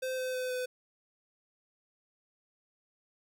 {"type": "tone with pitch steps", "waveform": "square", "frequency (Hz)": [517, 512.5, 508.1, 503.7], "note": ["C5", "C5", "B4", "B4"], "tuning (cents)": [-21, -36, 49, 34], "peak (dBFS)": -33, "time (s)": [0.02, 0.66], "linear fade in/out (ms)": 10, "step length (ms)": 160, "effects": []}